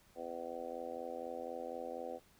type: harmonic tone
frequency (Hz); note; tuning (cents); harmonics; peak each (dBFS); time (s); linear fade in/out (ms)
84.1; E2; +35; 3 / 4 / 5 / 6 / 7 / 8 / 9; -52 / -51 / -52 / -44 / -49 / -52 / -48; 0.15-2.2; 50
effects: pink hiss -67 dBFS RMS until 2.39 s